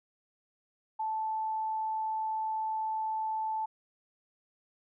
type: tone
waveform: sine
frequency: 876 Hz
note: A5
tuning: 8 cents flat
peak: -30 dBFS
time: 0.99-3.66 s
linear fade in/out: 10 ms
effects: none